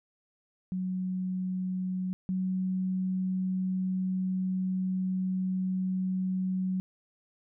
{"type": "tone pair in turn", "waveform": "sine", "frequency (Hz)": [185, 186.39], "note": ["F#3", "F#3"], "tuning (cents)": [0, 13], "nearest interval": "unison", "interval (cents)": 13, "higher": "second", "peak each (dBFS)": [-29, -27], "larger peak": "second", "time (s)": [[0.72, 2.13], [2.29, 6.8]], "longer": "second", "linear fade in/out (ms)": 0, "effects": []}